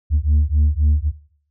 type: beating tone pair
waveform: sine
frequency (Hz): 73.1 / 76.9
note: D2 / D#2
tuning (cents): -7 / -20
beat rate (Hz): 3.8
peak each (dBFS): -14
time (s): 0.1-1.12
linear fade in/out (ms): 50
effects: noise-tail reverb RT60 0.6 s tail -18 dB re dry + tanh soft clip ceiling -10 dBFS